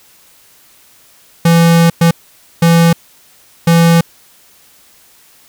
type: tone bursts at uneven times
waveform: square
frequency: 167.7 Hz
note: E3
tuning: 30 cents sharp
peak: -6 dBFS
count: 4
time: 1.45-1.9 / 2.01-2.11 / 2.62-2.93 / 3.67-4.01 s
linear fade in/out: 5 ms
effects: white hiss -46 dBFS RMS until 5.48 s